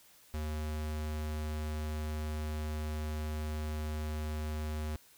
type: tone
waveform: square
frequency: 76.6 Hz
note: D#2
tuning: 27 cents flat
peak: -35 dBFS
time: 0.34-4.96 s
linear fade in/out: 0 ms
effects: white hiss -61 dBFS RMS until 5.17 s